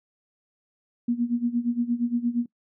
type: tone with tremolo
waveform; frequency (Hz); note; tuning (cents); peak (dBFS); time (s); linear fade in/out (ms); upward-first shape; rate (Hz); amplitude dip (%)
sine; 238.7; A#3; +41; -19; 1.08-2.46; 5; sine; 8.6; 85
effects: noise-tail reverb RT60 0.1 s tail -21 dB re dry